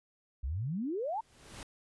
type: exponential sweep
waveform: sine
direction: up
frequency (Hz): 58.1 to 950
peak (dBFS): -32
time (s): 0.43-1.21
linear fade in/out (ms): 10
type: noise with exponential growth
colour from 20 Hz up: pink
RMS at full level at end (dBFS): -44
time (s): 0.98-1.63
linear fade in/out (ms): 1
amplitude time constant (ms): 140
effects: resampled to 24000 Hz